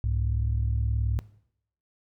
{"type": "tone pair together", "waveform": "sine", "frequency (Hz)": [66.36, 105.4], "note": ["C2", "G#2"], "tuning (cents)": [25, 26], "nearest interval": "minor sixth", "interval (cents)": 801, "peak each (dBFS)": [-25, -26], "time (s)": [0.04, 1.19], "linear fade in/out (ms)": 0, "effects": ["noise-tail reverb RT60 0.7 s tail -20 dB re dry", "tanh soft clip ceiling -17 dBFS"]}